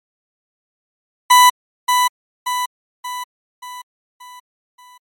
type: tone with echo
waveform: 40% pulse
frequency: 993 Hz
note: B5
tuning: 9 cents sharp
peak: -5 dBFS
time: 1.3-1.5 s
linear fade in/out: 10 ms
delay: 580 ms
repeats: 6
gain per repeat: -6 dB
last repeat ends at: 4.98 s
effects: MP3 64 kbps

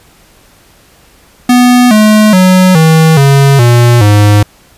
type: tone with pitch steps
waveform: square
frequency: 246.9 / 213.7 / 184.97 / 160.09 / 138.57 / 119.94 / 103.81 Hz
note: B3 / G#3 / F#3 / D#3 / C#3 / A#2 / G#2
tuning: 0 / +50 / 0 / +50 / 0 / +50 / 0 cents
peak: -3 dBFS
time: 1.49-4.43 s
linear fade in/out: 5 ms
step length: 420 ms
effects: pink hiss -43 dBFS RMS until 4.77 s + resampled to 32000 Hz

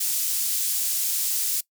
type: high-pass noise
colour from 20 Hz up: pink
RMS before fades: -25 dBFS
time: 0-1.61 s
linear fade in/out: 10 ms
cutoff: 7300 Hz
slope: 12 dB/octave
effects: noise-tail reverb RT60 0.1 s tail -21 dB re dry

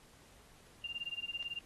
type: tone with tremolo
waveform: sine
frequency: 2794 Hz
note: F7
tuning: in tune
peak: -35 dBFS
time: 0.84-1.59 s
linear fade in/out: 2 ms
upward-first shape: sine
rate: 18 Hz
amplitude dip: 95%
type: click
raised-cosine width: 0.2 ms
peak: -35 dBFS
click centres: 1.427 s
effects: pink hiss -62 dBFS RMS until 1.65 s + AAC 32 kbps

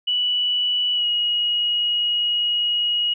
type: tone with pitch glide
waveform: sine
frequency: 2954 to 2895 Hz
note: F#7 to F#7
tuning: -3 to -38 cents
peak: -18 dBFS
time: 0.07-3.14 s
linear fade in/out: 10 ms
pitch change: -35 cents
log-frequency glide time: 0.94-1.05 s
effects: none

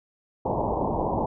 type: low-pass noise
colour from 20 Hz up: white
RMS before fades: -26 dBFS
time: 0.45-1.26 s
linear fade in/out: 5 ms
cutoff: 1000 Hz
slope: 96 dB/octave
effects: none

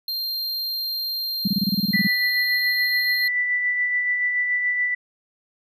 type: tone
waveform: square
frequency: 4186 Hz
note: C8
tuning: in tune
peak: -25 dBFS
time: 0.08-3.28 s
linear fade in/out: 2 ms
type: tone bursts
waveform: sine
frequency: 196.9 Hz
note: G3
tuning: 8 cents sharp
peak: -17 dBFS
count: 12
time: 1.45-2.072 s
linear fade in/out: 5 ms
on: 28 ms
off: 26 ms
type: tone with tremolo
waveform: sine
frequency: 1975.5 Hz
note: B6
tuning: in tune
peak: -18 dBFS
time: 1.93-4.95 s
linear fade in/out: 10 ms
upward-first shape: sine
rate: 7 Hz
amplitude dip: 35%
effects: none

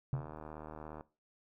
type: tone with exponential decay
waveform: sine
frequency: 134.5 Hz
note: C3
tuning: 48 cents sharp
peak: -28 dBFS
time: 0.13-0.37 s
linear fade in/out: 0 ms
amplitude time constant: 51 ms
type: click train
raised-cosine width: 1 ms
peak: -32 dBFS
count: 68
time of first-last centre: 0.14-1.009 s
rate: 77.1 Hz
effects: noise-tail reverb RT60 0.3 s tail -18 dB re dry

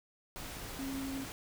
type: tone in noise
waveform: sine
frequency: 270 Hz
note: C#4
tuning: 45 cents flat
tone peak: -37 dBFS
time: 0.79-1.24 s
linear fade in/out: 0 ms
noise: pink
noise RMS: -44 dBFS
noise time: 0.36-1.32 s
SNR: +4 dB
effects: none

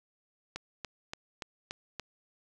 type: click train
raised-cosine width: 0.2 ms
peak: -20 dBFS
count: 6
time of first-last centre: 0.56-1.997 s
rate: 3.48 Hz
effects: none

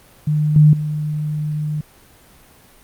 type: tone with level steps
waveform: sine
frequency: 151.3 Hz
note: D#3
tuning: 48 cents flat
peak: -14 / -6 / -19 dBFS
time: 0.27-1.81 s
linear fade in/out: 5 ms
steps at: 0.56 / 0.73 s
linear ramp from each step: 2 ms
effects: pink hiss -48 dBFS RMS until 2.83 s + Opus 32 kbps

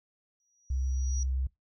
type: tone with exponential growth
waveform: sine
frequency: 5790 Hz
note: F#8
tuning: 38 cents flat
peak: -34 dBFS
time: 0.4-1.23 s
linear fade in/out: 1 ms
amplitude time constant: 180 ms
type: tone with vibrato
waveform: sine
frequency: 65.3 Hz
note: C2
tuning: 3 cents flat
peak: -27 dBFS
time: 0.7-1.47 s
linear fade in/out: 5 ms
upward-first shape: sine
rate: 7.6 Hz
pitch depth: 10 cents each way
effects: noise-tail reverb RT60 0.2 s tail -24 dB re dry

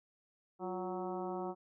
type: harmonic tone with a mistuned harmonic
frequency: 185.5 Hz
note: F#3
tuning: 5 cents sharp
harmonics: 1 / 2 / 3 / 4 / 5 / 6 / 7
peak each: -44 / -40 / -47 / -43 / -47 / -51 / -52 dBFS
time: 0.59-1.55 s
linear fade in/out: 50 ms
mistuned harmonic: 2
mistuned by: -61 cents
effects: none

